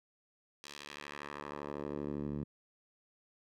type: tone with band-pass filter sweep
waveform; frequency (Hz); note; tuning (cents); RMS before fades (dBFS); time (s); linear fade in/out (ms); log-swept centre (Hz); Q
10% pulse; 72.7; D2; -17; -42; 0.64-2.44; 0; 4800 to 170; 1
effects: none